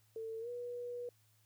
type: tone with pitch glide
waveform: sine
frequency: 447.5 to 485.2 Hz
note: A4 to B4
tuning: +29 to -31 cents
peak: -40 dBFS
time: 0.16-1.09 s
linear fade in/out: 2 ms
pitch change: +140 cents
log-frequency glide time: 0.4-0.49 s
effects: added 108 Hz sine -70 dBFS peak until 1.45 s + white hiss -73 dBFS RMS until 1.45 s